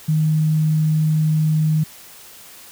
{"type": "tone", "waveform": "sine", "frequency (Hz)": 155.56, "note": "D#3", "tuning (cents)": 0, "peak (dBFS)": -14, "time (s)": [0.08, 1.84], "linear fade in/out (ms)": 10, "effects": ["white hiss -42 dBFS RMS until 2.71 s"]}